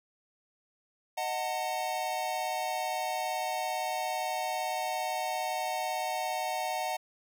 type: chord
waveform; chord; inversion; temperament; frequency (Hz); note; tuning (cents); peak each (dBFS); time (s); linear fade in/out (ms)
square; D# diminished; none; equal with one note detuned; 622.3 / 740 / 896.9; D#5 / F#5 / A5; 0 / 0 / +33; -38 / -34 / -37; 1.17-6.97; 10
effects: none